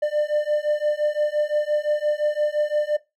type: beating tone pair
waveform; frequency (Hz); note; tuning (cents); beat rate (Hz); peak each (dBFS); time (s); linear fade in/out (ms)
triangle; 595 / 600.8; D5 / D5; +22 / +39; 5.8; -21; 0.02-2.97; 10
effects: noise-tail reverb RT60 0.2 s tail -17 dB re dry